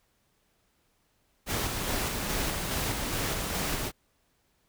pink noise with tremolo, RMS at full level -30 dBFS, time 1.46-3.92 s, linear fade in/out 50 ms, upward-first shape square, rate 2.4 Hz, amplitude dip 25%, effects pink hiss -71 dBFS RMS until 4.68 s

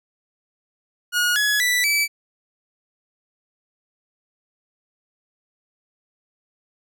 sawtooth tone with pitch steps, 1444 / 1687.7 / 1972.6 / 2305 Hz, F#6 / G#6 / B6 / D7, -43 / +27 / -3 / -33 cents, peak -14 dBFS, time 1.12-2.08 s, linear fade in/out 50 ms, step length 240 ms, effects none

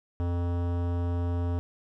sine tone with hard clipping, 87 Hz, F2, 6 cents flat, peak -28 dBFS, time 0.2-1.59 s, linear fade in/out 0 ms, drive 18 dB, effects none

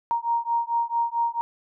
sine beating tone pair, 932.3 / 936.8 Hz, A#5 / A#5, 0 / +8 cents, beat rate 4.5 Hz, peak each -25 dBFS, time 0.11-1.41 s, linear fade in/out 0 ms, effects none

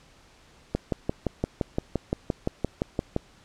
click train, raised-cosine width 2 ms, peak -11 dBFS, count 15, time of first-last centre 0.75-3.164 s, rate 5.8 Hz, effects pink hiss -56 dBFS RMS until 3.44 s + low-pass 7000 Hz 12 dB/octave

